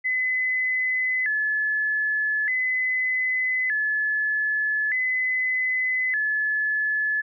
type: tone with vibrato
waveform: sine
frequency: 1864.7 Hz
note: A#6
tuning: in tune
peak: -21 dBFS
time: 0.04-7.22 s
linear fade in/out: 20 ms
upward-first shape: square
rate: 0.41 Hz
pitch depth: 140 cents each way
effects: none